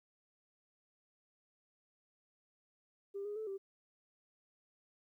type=tone with pitch steps; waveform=sine; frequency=398.2 / 413.9 / 436.4 / 390.4 Hz; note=G4 / G#4 / A4 / G4; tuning=+27 / -6 / -14 / -7 cents; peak=-38 dBFS; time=3.14-3.58 s; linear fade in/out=20 ms; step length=110 ms; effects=tanh soft clip ceiling -34 dBFS + 13-bit